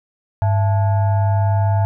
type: tone with frequency modulation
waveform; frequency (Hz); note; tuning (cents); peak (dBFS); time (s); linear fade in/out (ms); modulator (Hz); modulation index
sine; 100.9; G#2; -49; -13; 0.42-1.85; 0; 774; 0.52
effects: none